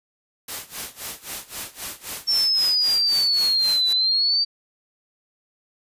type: noise with tremolo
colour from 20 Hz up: white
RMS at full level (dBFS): -30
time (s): 0.48-3.93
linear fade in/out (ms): 5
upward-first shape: sine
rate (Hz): 3.8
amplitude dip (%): 90
type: exponential two-way sweep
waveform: sine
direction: down then up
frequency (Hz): 5450 to 3957 to 4661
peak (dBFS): -17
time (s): 2.27-4.45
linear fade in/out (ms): 20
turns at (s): 3.9
effects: resampled to 32000 Hz